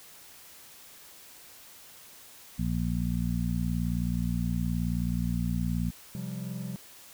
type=harmonic tone; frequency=59 Hz; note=A#1; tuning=22 cents sharp; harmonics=1 / 2 / 3 / 4; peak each=-32 / -33 / -30 / -34 dBFS; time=2.58-5.91 s; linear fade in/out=20 ms
type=chord; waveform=triangle; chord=C suspended fourth; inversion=none; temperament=just; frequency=130.81 / 174.42 / 196.22 Hz; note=C3 / F3 / G3; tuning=0 / -2 / +2 cents; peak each=-36 dBFS; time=6.15-6.76 s; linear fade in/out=0 ms
effects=white hiss -51 dBFS RMS until 7.13 s